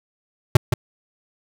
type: tone with echo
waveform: square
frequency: 123 Hz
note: B2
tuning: 7 cents flat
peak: -7 dBFS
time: 0.55-0.57 s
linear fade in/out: 5 ms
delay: 170 ms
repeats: 1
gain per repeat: -8 dB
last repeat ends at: 0.74 s
effects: none